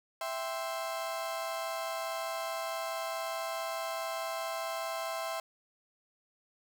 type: chord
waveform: 35% pulse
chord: C major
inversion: first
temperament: equal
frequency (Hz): 659.3 / 784 / 1046.5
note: E5 / G5 / C6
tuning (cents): 0 / 0 / 0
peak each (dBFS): -35 / -40 / -38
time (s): 0.21-5.4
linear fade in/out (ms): 2
effects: none